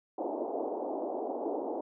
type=band-pass noise; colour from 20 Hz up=pink; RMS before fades=-35 dBFS; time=0.18-1.81 s; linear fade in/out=5 ms; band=280 to 850 Hz; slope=48 dB/octave; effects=none